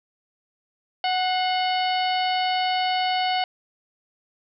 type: harmonic tone with a mistuned harmonic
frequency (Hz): 740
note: F#5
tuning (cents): 0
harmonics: 1 / 2 / 3 / 4 / 5 / 6 / 7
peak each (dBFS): -22 / -34 / -31 / -29 / -37 / -33 / -46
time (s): 1.04-3.44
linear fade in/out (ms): 2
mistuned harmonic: 3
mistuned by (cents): -56
effects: none